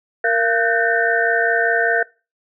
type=tone cluster; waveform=sine; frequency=463.9 / 685 / 1494 / 1559 / 1813 Hz; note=A#4 / F5 / F#6 / G6 / A#6; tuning=-8 / -34 / +16 / -10 / -49 cents; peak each=-21 dBFS; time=0.24-2.03 s; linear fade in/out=5 ms; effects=noise-tail reverb RT60 0.3 s tail -22 dB re dry